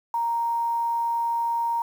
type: tone with quantisation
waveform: sine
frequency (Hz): 932.3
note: A#5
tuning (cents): 0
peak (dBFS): -22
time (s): 0.14-1.82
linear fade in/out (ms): 2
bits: 8
effects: none